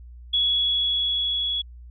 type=tone with level ramp; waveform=sine; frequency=3367 Hz; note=G#7; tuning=23 cents sharp; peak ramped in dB=-18 to -23 dBFS; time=0.33-1.62 s; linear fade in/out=10 ms; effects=added 60 Hz sine -40 dBFS peak until 1.9 s